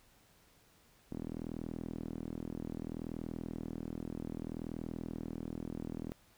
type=tone with band-pass filter; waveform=sawtooth; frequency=40.63 Hz; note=E1; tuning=24 cents flat; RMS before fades=-42 dBFS; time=1.11-6.12 s; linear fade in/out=0 ms; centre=260 Hz; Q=2; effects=pink hiss -66 dBFS RMS until 6.37 s